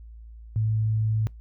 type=tone; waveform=sine; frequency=109.4 Hz; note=A2; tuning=9 cents flat; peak=-21 dBFS; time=0.56-1.27 s; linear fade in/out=0 ms; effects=noise-tail reverb RT60 0.2 s tail -25 dB re dry + added 56 Hz sine -41 dBFS peak until 1.4 s